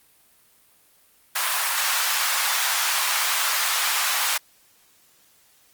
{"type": "high-pass noise", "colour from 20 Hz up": "pink", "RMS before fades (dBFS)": -23, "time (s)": [1.35, 4.38], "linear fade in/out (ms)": 10, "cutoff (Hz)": 910, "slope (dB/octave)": 24, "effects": ["white hiss -58 dBFS RMS until 5.73 s", "Opus 32 kbps"]}